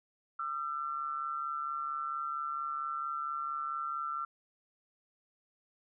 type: tone pair together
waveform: sine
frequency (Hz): 1205 / 1349.4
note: D6 / E6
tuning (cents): +44 / +40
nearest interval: major second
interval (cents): 196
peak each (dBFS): -39 / -35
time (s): 0.39-4.25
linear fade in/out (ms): 5
effects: none